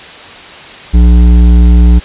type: tone with hard clipping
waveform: sine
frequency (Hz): 59.4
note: A#1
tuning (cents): +33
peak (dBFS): -3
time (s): 0.93-2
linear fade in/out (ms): 20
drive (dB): 10
effects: white hiss -29 dBFS RMS until 2.04 s + resampled to 8000 Hz